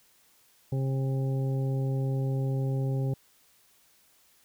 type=harmonic tone; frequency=133.9 Hz; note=C3; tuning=40 cents sharp; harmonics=1 / 2 / 3 / 4 / 6; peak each=-26 / -38 / -38 / -41 / -48 dBFS; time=0.72-3.14 s; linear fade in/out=5 ms; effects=white hiss -63 dBFS RMS until 4.44 s